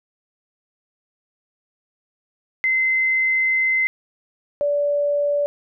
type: tone pair in turn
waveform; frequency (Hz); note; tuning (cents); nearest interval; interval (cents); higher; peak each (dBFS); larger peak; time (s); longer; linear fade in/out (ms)
sine; 2062 / 578.6; C7 / D5; -26 / -26; octave + minor seventh; 2200; first; -16 / -17; first; 2.64-3.87 / 4.61-5.46; first; 0
effects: none